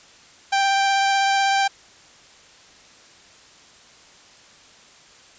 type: tone with vibrato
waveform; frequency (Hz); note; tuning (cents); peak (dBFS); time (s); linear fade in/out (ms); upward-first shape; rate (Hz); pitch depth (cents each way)
sawtooth; 786; G5; +4; -13; 0.52-1.68; 10; sine; 16; 10
effects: white hiss -49 dBFS RMS until 5.38 s + resampled to 16000 Hz